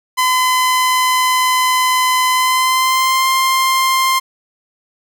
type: tone with pitch glide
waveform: sawtooth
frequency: 1018 to 1052.1 Hz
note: C6 to C6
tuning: -48 to +9 cents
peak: -8 dBFS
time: 0.17-4.2 s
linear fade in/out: 20 ms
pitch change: +57 cents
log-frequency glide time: 2.31-3.27 s
effects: none